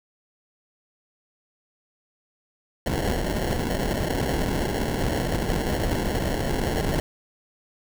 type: noise with sample-and-hold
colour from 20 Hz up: pink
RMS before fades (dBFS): -25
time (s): 2.86-7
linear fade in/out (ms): 2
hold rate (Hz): 1225
effects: none